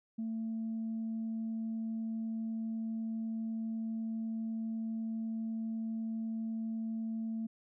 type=tone; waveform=sine; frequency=224 Hz; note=A3; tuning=31 cents sharp; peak=-33 dBFS; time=0.18-7.47 s; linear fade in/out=10 ms; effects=tanh soft clip ceiling -31 dBFS

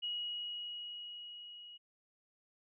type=tone with level ramp; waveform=sine; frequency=2902 Hz; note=F#7; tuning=34 cents flat; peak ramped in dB=-35 to -50 dBFS; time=0.02-1.78 s; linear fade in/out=20 ms; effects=none

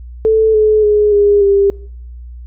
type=tone with pitch steps; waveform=sine; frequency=440 / 429.2 / 418.7 / 408.4 / 398.4 Hz; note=A4 / A4 / G#4 / G#4 / G4; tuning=0 / -43 / +14 / -29 / +28 cents; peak=-7 dBFS; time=0.25-1.7 s; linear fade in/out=0 ms; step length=290 ms; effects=noise-tail reverb RT60 0.7 s tail -25 dB re dry + added 60 Hz sine -28 dBFS peak until 2.46 s

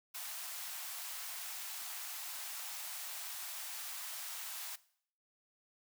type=high-pass noise; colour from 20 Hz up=white; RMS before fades=-44 dBFS; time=0.14-4.76 s; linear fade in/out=10 ms; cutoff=660 Hz; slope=48 dB/octave; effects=noise-tail reverb RT60 0.6 s tail -19 dB re dry

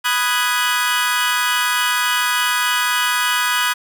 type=chord; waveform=25% pulse; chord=G# minor seventh; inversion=first; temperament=equal; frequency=987.8 / 1244.5 / 1480 / 1661.2 Hz; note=B5 / D#6 / F#6 / G#6; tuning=0 / 0 / 0 / 0 cents; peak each=-18 dBFS; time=0.04-3.74 s; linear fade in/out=20 ms; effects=none

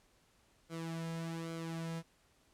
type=tone with flanger; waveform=sawtooth; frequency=164.81 Hz; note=E3; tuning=in tune; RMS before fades=-41 dBFS; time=0.69-2.03 s; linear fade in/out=50 ms; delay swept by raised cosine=1.1 to 2.7 ms; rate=1.2 Hz; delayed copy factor=-0.65; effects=pink hiss -70 dBFS RMS until 2.53 s + low-pass 11000 Hz 12 dB/octave

